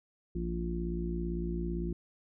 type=harmonic tone; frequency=57.8 Hz; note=A#1; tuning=14 cents flat; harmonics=1 / 3 / 4 / 5 / 6; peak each=-35 / -36 / -44 / -46 / -38 dBFS; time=0.35-1.93 s; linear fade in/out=5 ms; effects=none